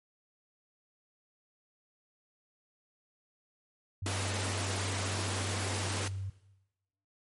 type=tone; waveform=sine; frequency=96.7 Hz; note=G2; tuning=23 cents flat; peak=-34 dBFS; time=4.02-6.3 s; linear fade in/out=5 ms
type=high-pass noise; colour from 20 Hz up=pink; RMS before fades=-36 dBFS; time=4.06-6.08 s; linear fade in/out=2 ms; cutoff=190 Hz; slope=24 dB/octave
effects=noise-tail reverb RT60 0.9 s tail -18 dB re dry + MP3 48 kbps